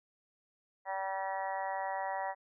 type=harmonic tone; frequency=192.5 Hz; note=G3; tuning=31 cents flat; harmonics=3 / 4 / 5 / 6 / 7 / 8 / 9 / 10; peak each=-41 / -37 / -39 / -51 / -51 / -54 / -49 / -44 dBFS; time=0.85-2.35 s; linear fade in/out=50 ms; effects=none